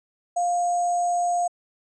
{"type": "tone with sample-and-hold", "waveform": "sine", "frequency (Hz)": 702, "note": "F5", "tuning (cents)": 9, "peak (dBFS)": -20, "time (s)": [0.36, 1.48], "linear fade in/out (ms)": 10, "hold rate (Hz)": 7350, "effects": ["resampled to 24000 Hz"]}